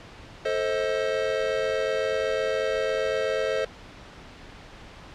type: chord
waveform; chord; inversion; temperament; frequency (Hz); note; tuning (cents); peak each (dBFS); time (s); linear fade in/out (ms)
square; A diminished; none; just; 440 / 528 / 633.6; A4 / C5 / Eb5; 0 / +16 / +31; -29 / -28 / -30; 0.45-3.65; 5
effects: pink hiss -45 dBFS RMS until 5.14 s + low-pass 4000 Hz 12 dB/octave